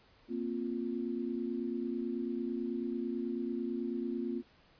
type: chord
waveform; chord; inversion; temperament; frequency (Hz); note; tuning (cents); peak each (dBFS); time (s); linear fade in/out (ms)
sine; Bb suspended second; none; just; 233.1 / 262.2 / 349.6; Bb3 / C4 / F4; 0 / +4 / +2; -37 / -38 / -38; 0.28-4.43; 50
effects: pink hiss -64 dBFS RMS until 4.79 s + resampled to 11025 Hz